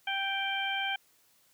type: harmonic tone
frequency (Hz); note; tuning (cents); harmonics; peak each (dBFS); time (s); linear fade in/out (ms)
784; G5; 0; 1 / 2 / 3 / 4; -35 / -35 / -35 / -35; 0.07-0.96; 5
effects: white hiss -66 dBFS RMS until 1.53 s + high-pass 60 Hz 12 dB/octave